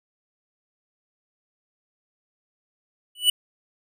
square tone with exponential growth, 2960 Hz, F#7, in tune, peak -12 dBFS, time 3.15-3.3 s, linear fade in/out 5 ms, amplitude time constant 31 ms, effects none

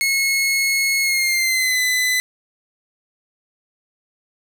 sawtooth tone with pitch glide, 2178 to 2009 Hz, C#7 to B6, -31 to +29 cents, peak -13 dBFS, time 0.01-2.2 s, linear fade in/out 0 ms, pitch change -140 cents, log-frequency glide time 1.01-1.81 s, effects none

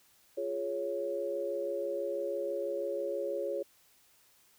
sine chord, Db major, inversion first, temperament equal, 349.2 / 415.3 / 554.4 Hz, F4 / Ab4 / Db5, 0 / 0 / 0 cents, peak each -39 / -37 / -34 dBFS, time 0.37-3.63 s, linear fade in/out 10 ms, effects white hiss -65 dBFS RMS until 4.58 s

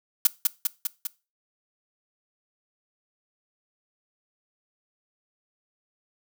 blue noise with echo, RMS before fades -17 dBFS, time 0.25-0.27 s, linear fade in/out 2 ms, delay 200 ms, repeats 4, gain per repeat -3 dB, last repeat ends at 1.07 s, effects noise-tail reverb RT60 0.3 s tail -21 dB re dry

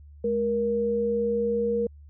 sine tone pair together, 210 / 471.4 Hz, G#3 / A#4, +19 / +19 cents, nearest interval octave + major second, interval 1400 cents, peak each -30 / -23 dBFS, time 0.24-1.87 s, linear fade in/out 5 ms, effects added 73 Hz sine -45 dBFS peak until 2.09 s

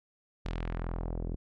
sawtooth tone with low-pass filter sweep, 42 Hz, E1, 33 cents sharp, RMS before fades -35 dBFS, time 0.45-1.36 s, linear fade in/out 10 ms, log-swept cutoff 4400 to 350 Hz, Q 1.2, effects none

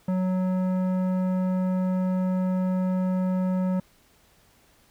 sine tone with tanh clipping, 185 Hz, F#3, in tune, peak -24 dBFS, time 0.08-3.8 s, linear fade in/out 5 ms, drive 13 dB, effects pink hiss -60 dBFS RMS until 4.9 s

